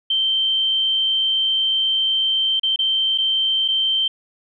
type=tone with dropouts; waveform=sine; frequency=3123 Hz; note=G7; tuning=7 cents flat; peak=-16 dBFS; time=0.1-4.08 s; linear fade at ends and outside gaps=5 ms; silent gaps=2.597-2.632 / 2.761-2.789 / 3.178-3.183 / 3.68-3.684 s; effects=none